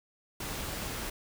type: noise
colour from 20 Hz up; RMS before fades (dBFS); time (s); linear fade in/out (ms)
pink; -37; 0.4-1.1; 5
effects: none